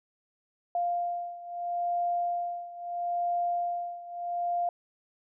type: beating tone pair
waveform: sine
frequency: 698.5 / 699.26 Hz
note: F5 / F5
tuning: 0 / +2 cents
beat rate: 0.76 Hz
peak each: -30 / -33 dBFS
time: 0.75-4.69 s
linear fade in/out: 2 ms
effects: none